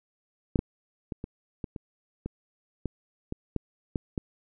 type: clicks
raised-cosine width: 3 ms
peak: -10 / -11 / -20 / -22 / -20 / -24 / -20 / -17 / -19 / -15 / -15 / -16 dBFS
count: 12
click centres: 0.558 / 0.591 / 1.122 / 1.241 / 1.642 / 1.762 / 2.26 / 2.857 / 3.324 / 3.563 / 3.958 / 4.178 s
effects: none